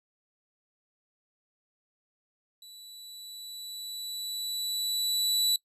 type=tone with level ramp; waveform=sawtooth; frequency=3951 Hz; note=B7; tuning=in tune; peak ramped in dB=-44 to -19 dBFS; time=2.62-5.56 s; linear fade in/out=2 ms; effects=noise-tail reverb RT60 0.1 s tail -23 dB re dry + resampled to 32000 Hz